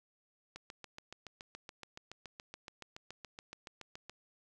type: click train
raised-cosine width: 0.2 ms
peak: -29 dBFS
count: 26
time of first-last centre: 0.56-4.096 s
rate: 7.07 Hz
effects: none